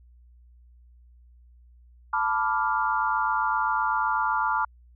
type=chord; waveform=sine; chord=B half-diminished seventh; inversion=third; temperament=equal; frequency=880 / 987.8 / 1174.7 / 1396.9 Hz; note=A5 / B5 / D6 / F6; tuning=0 / 0 / 0 / 0 cents; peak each=-27 / -28 / -28 / -28 dBFS; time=2.13-4.65 s; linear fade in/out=5 ms; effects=added 60 Hz sine -51 dBFS peak until 4.95 s